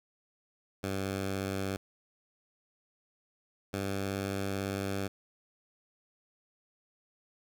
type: tone pair in turn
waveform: 10% pulse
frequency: 96.9 / 98.03 Hz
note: G2 / G2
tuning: -20 / +1 cents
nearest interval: unison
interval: 21 cents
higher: second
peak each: -24 dBFS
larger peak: neither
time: 0.83-1.77 / 3.73-5.08 s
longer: second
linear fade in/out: 10 ms
effects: none